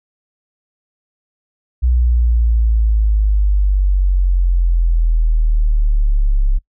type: exponential sweep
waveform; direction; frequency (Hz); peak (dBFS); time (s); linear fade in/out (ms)
sine; down; 61.74 to 33.9; -10; 1.82-6.59; 20
effects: noise-tail reverb RT60 0.1 s tail -22 dB re dry